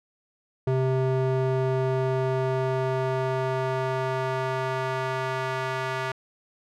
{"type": "tone with band-pass filter sweep", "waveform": "square", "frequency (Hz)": 130.81, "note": "C3", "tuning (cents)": 0, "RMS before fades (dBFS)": -26, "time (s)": [0.67, 6.12], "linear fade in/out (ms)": 5, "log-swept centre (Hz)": [350, 1400], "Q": 0.86, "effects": []}